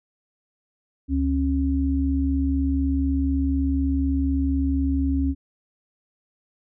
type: tone pair together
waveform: sine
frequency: 72.04 / 272 Hz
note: D2 / C#4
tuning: -33 / -33 cents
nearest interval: octave + major seventh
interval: 2300 cents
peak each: -22 dBFS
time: 1.08-5.35 s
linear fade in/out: 50 ms
effects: none